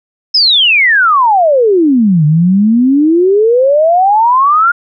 sine exponential two-way sweep, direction down then up, 5290 to 146.83 to 1433 Hz, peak -5 dBFS, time 0.34-4.72 s, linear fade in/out 10 ms, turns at 2.25 s, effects none

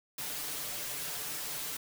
white noise with comb filter, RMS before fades -38 dBFS, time 0.18-1.77 s, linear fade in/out 5 ms, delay 6.8 ms, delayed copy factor +1, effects none

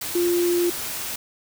sine tone in noise, 349.2 Hz, F4, in tune, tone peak -18 dBFS, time 0.15-0.7 s, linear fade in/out 5 ms, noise white, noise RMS -30 dBFS, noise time 0.01-1.16 s, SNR +9 dB, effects none

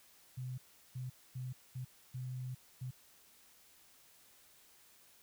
sine tone bursts at uneven times, 127.5 Hz, C3, 44 cents flat, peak -39 dBFS, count 6, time 0.37-0.58 / 0.95-1.1 / 1.35-1.53 / 1.75-1.85 / 2.14-2.55 / 2.81-2.91 s, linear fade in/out 10 ms, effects white hiss -64 dBFS RMS until 5.22 s

